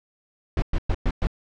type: noise bursts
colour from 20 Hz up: brown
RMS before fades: -21 dBFS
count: 5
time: 0.57-1.27 s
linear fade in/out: 2 ms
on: 52 ms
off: 110 ms
effects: low-pass 4000 Hz 12 dB/octave